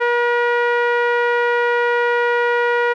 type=tone with low-pass filter; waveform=sawtooth; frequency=479.3 Hz; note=A#4; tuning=48 cents sharp; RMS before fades=-17 dBFS; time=0-2.94 s; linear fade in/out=20 ms; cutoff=1800 Hz; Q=2.1; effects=none